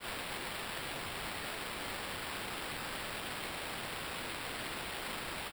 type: noise with sample-and-hold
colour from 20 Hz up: white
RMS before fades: -41 dBFS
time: 0-5.52 s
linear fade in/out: 50 ms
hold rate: 6300 Hz
effects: none